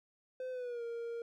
triangle tone with pitch glide, 512 to 466.8 Hz, C5 to A#4, -38 to +2 cents, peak -36 dBFS, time 0.4-1.22 s, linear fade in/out 2 ms, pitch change -160 cents, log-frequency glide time 0.51-0.83 s, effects none

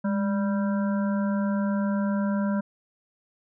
harmonic tone with a mistuned harmonic, 196 Hz, G3, in tune, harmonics 1 / 3 / 5 / 7 / 8, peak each -23 / -33 / -37 / -40 / -41 dBFS, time 0.04-2.61 s, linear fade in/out 10 ms, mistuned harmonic 1, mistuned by +67 cents, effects none

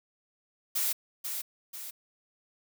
blue noise with echo, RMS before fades -29 dBFS, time 0.75-0.93 s, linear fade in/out 10 ms, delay 490 ms, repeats 2, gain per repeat -6 dB, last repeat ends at 1.91 s, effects none

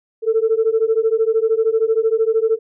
sine beating tone pair, 440 / 453 Hz, A4 / A#4, 0 / -50 cents, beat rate 13 Hz, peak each -16 dBFS, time 0.22-2.59 s, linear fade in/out 50 ms, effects tanh soft clip ceiling -7 dBFS

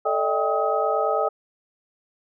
sine tone cluster, 438.9 / 590 / 639 / 791 / 1268 Hz, A4 / D5 / D#5 / G5 / D#6, -4 / +8 / +46 / +15 / +32 cents, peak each -26 dBFS, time 0.05-1.29 s, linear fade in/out 10 ms, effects none

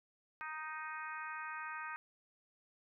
harmonic tone, 311.1 Hz, D#4, in tune, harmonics 3 / 4 / 5 / 6 / 7 / 8, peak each -48 / -46 / -46 / -50 / -55 / -52 dBFS, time 0.41-1.96 s, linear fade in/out 0 ms, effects none

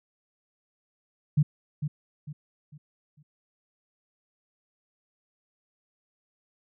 sine tone with echo, 148.6 Hz, D3, 21 cents sharp, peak -17 dBFS, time 1.37-1.43 s, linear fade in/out 10 ms, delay 450 ms, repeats 4, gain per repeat -9 dB, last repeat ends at 3.23 s, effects none

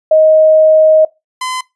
sine / sawtooth tone pair in turn, 627 / 1022.3 Hz, D#5 / C6, +13 / -41 cents, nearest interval minor sixth, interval 846 cents, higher second, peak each -4 / -13 dBFS, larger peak first, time 0.11-1.05 / 1.41-1.61 s, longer first, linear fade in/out 5 ms, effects noise-tail reverb RT60 0.2 s tail -21 dB re dry + resampled to 24000 Hz

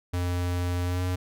square tone with pitch glide, 88.7 to 90.67 Hz, F2 to F#2, +27 to -35 cents, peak -26 dBFS, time 0.13-1.16 s, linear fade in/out 10 ms, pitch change +38 cents, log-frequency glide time 0.85-1.01 s, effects none

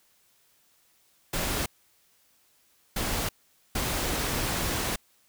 pink noise bursts at uneven times, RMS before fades -29 dBFS, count 3, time 1.33-1.66 / 2.96-3.29 / 3.75-4.96 s, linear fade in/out 5 ms, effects white hiss -65 dBFS RMS until 5.28 s

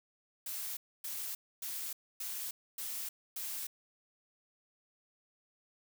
blue noise bursts, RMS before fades -40 dBFS, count 6, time 0.46-3.67 s, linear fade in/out 5 ms, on 310 ms, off 270 ms, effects none

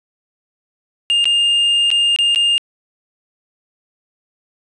triangle tone with dropouts, 2816 Hz, F7, 14 cents sharp, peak -10 dBFS, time 1.1-2.58 s, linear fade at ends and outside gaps 0 ms, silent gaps 1.243-1.255 / 1.904-1.914 / 2.162-2.188 / 2.348-2.359 s, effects resampled to 22050 Hz + 8-bit

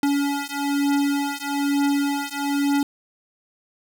square beating tone pair, 282.6 / 283.7 Hz, C#4 / C#4, +34 / +40 cents, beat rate 1.1 Hz, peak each -24 dBFS, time 0.03-2.83 s, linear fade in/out 2 ms, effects none

